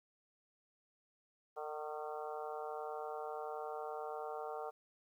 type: harmonic tone with a mistuned harmonic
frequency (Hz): 151.8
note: D#3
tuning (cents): -42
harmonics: 3 / 4 / 5 / 6 / 7 / 8 / 9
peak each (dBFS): -45 / -48 / -45 / -52 / -53 / -52 / -54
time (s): 1.56-4.71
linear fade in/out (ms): 20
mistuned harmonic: 7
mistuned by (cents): +50
effects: 12-bit